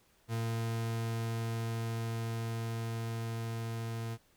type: tone with level ramp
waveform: 40% pulse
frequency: 114.2 Hz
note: A#2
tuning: 35 cents flat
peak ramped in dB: -31 to -35 dBFS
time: 0.28-4.18 s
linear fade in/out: 50 ms
effects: pink hiss -68 dBFS RMS until 4.36 s